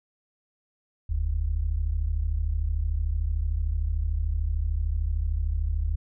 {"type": "tone pair together", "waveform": "sine", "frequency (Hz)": [43.04, 76.4], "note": ["F1", "D#2"], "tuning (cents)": [-25, -31], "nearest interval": "minor seventh", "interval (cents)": 994, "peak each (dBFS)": -26, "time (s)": [1.09, 5.96], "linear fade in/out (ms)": 10, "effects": []}